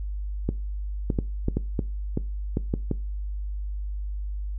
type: clicks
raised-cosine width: 3 ms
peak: -11 dBFS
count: 10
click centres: 0.49 / 1.102 / 1.188 / 1.484 / 1.57 / 1.792 / 2.174 / 2.571 / 2.739 / 2.913 s
effects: noise-tail reverb RT60 0.3 s tail -20 dB re dry + added 50 Hz sine -28 dBFS peak until 4.58 s